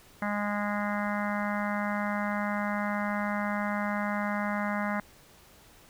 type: harmonic tone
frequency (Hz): 206.2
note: G#3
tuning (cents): -12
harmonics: 1 / 3 / 4 / 5 / 6 / 7 / 8 / 9 / 10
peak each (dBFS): -31 / -36 / -37 / -38 / -39 / -39 / -40 / -41 / -41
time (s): 0.22-5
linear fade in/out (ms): 2
effects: pink hiss -56 dBFS RMS until 5.89 s